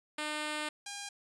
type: tone pair in turn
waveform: 5% pulse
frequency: 302.5 / 807.6 Hz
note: D#4 / G#5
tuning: -49 / -49 cents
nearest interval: octave + perfect fourth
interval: 1700 cents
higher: second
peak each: -23 / -28 dBFS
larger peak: first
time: 0.18-0.69 / 0.86-1.09 s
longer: first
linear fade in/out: 5 ms
effects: resampled to 22050 Hz